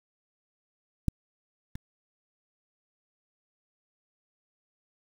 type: clicks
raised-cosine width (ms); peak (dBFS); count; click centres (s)
5; -12 / -26; 2; 1.083 / 1.755
effects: 7-bit